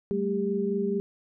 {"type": "tone cluster", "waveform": "sine", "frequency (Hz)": [193.4, 217.9, 398.9], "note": ["G3", "A3", "G4"], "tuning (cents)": [-23, -17, 30], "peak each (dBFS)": [-30, -31, -27], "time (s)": [0.11, 1], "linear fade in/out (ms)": 0, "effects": []}